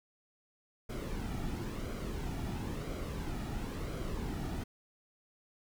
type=noise with flanger; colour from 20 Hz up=brown; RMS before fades=-38 dBFS; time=0.89-4.64 s; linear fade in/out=10 ms; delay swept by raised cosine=1.1 to 1.94 ms; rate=0.98 Hz; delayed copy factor=-0.5; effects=none